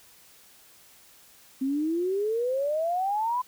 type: exponential sweep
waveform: sine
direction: up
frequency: 260 to 1020 Hz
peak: -24 dBFS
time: 1.61-3.42 s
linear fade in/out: 10 ms
effects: white hiss -55 dBFS RMS until 3.47 s